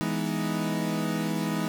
40% pulse chord, E major seventh, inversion none, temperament equal, 164.81 / 207.7 / 246.9 / 311.1 Hz, E3 / G#3 / B3 / D#4, 0 / 0 / 0 / 0 cents, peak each -30 / -30 / -34 / -32 dBFS, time 0.01-1.68 s, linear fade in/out 0 ms, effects none

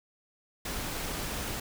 pink noise, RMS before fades -35 dBFS, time 0.65-1.6 s, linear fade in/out 5 ms, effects none

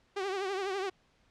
sawtooth tone with vibrato, 387.1 Hz, G4, 22 cents flat, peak -28 dBFS, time 0.16-0.9 s, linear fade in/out 10 ms, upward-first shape triangle, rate 12 Hz, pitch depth 100 cents each way, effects pink hiss -68 dBFS RMS until 1.3 s + low-pass 5000 Hz 12 dB/octave

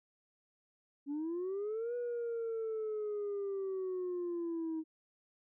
sine linear two-way sweep, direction up then down, 277.2 to 487 to 315.2 Hz, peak -33 dBFS, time 1.06-4.84 s, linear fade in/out 50 ms, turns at 1.95 s, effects tanh soft clip ceiling -33 dBFS

